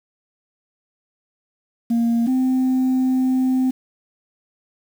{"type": "tone pair in turn", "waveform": "sine", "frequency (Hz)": [233.1, 258.4], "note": ["A#3", "C4"], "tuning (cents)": [0, -21], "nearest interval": "major second", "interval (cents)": 179, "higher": "second", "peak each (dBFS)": -13, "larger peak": "neither", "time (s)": [[1.9, 2.27], [2.27, 3.71]], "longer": "second", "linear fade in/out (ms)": 10, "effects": ["tanh soft clip ceiling -14 dBFS", "7-bit"]}